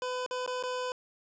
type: tone with dropouts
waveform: 25% pulse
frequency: 503 Hz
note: B4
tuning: 32 cents sharp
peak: -28 dBFS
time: 0.02-0.92 s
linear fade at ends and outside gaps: 1 ms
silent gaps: 0.263-0.31 / 0.463-0.476 / 0.627-0.636 s
effects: resampled to 16000 Hz + 11-bit